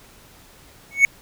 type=tone with exponential growth; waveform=triangle; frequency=2217 Hz; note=C#7; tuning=in tune; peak=-4 dBFS; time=0.91-1.05 s; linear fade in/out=1 ms; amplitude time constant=29 ms; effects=pink hiss -49 dBFS RMS until 1.21 s